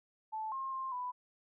sine tone with pitch steps, 873 / 1067 / 1057 / 993 Hz, A5 / C6 / C6 / B5, -14 / +34 / +17 / +9 cents, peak -36 dBFS, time 0.32-1.12 s, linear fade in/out 20 ms, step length 200 ms, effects none

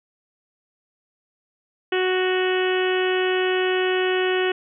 harmonic tone, 370 Hz, F#4, in tune, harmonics 1 / 2 / 3 / 4 / 5 / 6 / 7 / 8 / 9, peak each -20 / -30 / -34 / -30 / -29 / -36 / -32 / -31 / -40 dBFS, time 1.92-4.52 s, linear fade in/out 5 ms, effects none

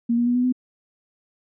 sine tone with pitch steps, 234.6 / 239 / 243.4 / 248 / 252.6 Hz, A#3 / A#3 / B3 / B3 / B3, +11 / +43 / -25 / +7 / +39 cents, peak -17 dBFS, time 0.09-0.525 s, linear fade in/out 10 ms, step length 87 ms, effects none

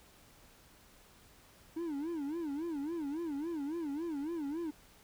triangle tone with vibrato, 308.9 Hz, D#4, 12 cents flat, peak -33 dBFS, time 1.76-4.71 s, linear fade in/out 10 ms, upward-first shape sine, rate 3.6 Hz, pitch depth 190 cents each way, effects pink hiss -61 dBFS RMS until 5.03 s

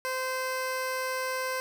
15% pulse tone, 517 Hz, C5, 21 cents flat, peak -23 dBFS, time 0.05-1.6 s, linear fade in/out 0 ms, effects none

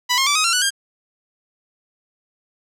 10% pulse tone with pitch steps, 987.8 / 1071 / 1161.2 / 1259 / 1365.1 / 1480 / 1604.7 Hz, B5 / C6 / D6 / D#6 / F6 / F#6 / G6, 0 / +40 / -20 / +20 / -40 / 0 / +40 cents, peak -7 dBFS, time 0.09-0.706 s, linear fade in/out 20 ms, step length 88 ms, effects low-pass 12000 Hz 12 dB/octave

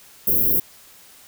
white band-stop noise, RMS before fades -18 dBFS, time 0.27-0.6 s, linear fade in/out 5 ms, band 490 to 12000 Hz, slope 48 dB/octave, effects white hiss -48 dBFS RMS until 1.27 s

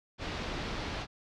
pink low-pass noise, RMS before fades -37 dBFS, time 0.18-1.07 s, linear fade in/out 50 ms, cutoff 4800 Hz, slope 24 dB/octave, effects none

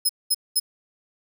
15% pulse tone bursts, 5130 Hz, E8, 48 cents flat, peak -12 dBFS, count 3, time 0.05-0.599 s, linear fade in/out 10 ms, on 43 ms, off 210 ms, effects none

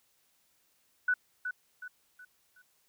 sine tone with echo, 1487 Hz, F#6, 8 cents sharp, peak -24 dBFS, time 1.08-1.14 s, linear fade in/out 5 ms, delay 370 ms, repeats 4, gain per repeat -8 dB, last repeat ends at 2.62 s, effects white hiss -71 dBFS RMS until 2.88 s

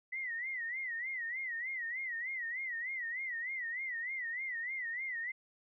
sine tone with vibrato, 1975.5 Hz, B6, in tune, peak -36 dBFS, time 0.12-5.32 s, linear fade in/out 10 ms, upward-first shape sine, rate 3.3 Hz, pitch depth 140 cents each way, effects none

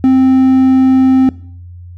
triangle tone, 261.6 Hz, C4, in tune, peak -3 dBFS, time 0.04-1.29 s, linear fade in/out 0 ms, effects noise-tail reverb RT60 0.6 s tail -21 dB re dry + added 88 Hz sine -29 dBFS peak until 1.97 s

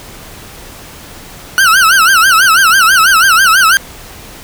40% pulse tone with vibrato, 1432 Hz, F6, 43 cents sharp, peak -4 dBFS, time 1.58-3.77 s, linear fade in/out 0 ms, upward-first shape sine, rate 6.1 Hz, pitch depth 190 cents each way, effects pink hiss -32 dBFS RMS until 4.43 s

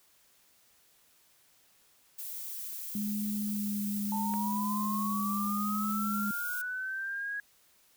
violet noise, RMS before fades -40 dBFS, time 2.18-6.62 s, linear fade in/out 10 ms
sine tone with vibrato, 206.9 Hz, G#3, 6 cents flat, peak -31 dBFS, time 2.95-6.31 s, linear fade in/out 2 ms, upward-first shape sine, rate 0.76 Hz, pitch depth 16 cents each way
sine linear sweep, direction up, 880 to 1661.2 Hz, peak -33 dBFS, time 4.12-7.4 s, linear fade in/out 2 ms
click, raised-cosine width 0.5 ms, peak -27 dBFS, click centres 4.339 s
effects white hiss -65 dBFS RMS until 7.96 s

